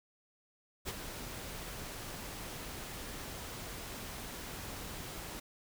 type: noise with ADSR envelope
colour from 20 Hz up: pink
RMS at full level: -36 dBFS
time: 0.85-5.4 s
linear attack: 36 ms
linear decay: 30 ms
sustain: -8 dB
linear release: 8 ms
effects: none